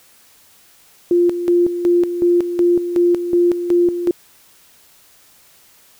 sine tone with tremolo, 349.2 Hz, F4, in tune, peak -10 dBFS, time 1.11-4.11 s, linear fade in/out 2 ms, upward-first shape square, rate 2.7 Hz, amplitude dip 65%, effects white hiss -50 dBFS RMS until 5.99 s

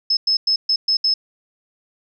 sine tone bursts at uneven times, 5200 Hz, E8, 24 cents flat, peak -14 dBFS, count 6, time 0.1-0.17 / 0.27-0.37 / 0.47-0.56 / 0.69-0.76 / 0.88-0.97 / 1.04-1.14 s, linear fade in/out 5 ms, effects none

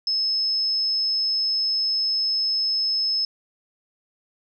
sine tone, 5200 Hz, E8, 24 cents flat, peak -20 dBFS, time 0.07-3.25 s, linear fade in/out 2 ms, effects none

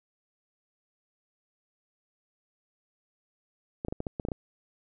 clicks, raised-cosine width 2 ms, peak -19 dBFS, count 9, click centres 3.849 / 3.884 / 3.925 / 4.004 / 4.068 / 4.198 / 4.251 / 4.286 / 4.318 s, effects none

